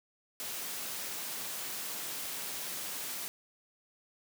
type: high-pass noise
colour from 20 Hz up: white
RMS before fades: -39 dBFS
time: 0.4-3.28 s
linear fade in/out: 0 ms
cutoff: 140 Hz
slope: 12 dB/octave
effects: none